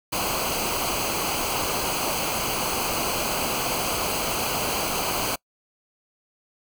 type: noise with comb filter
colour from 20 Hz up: pink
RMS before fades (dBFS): -26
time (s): 0.12-5.36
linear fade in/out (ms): 10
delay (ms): 0.55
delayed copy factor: -0.7
effects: noise-tail reverb RT60 0.1 s tail -25 dB re dry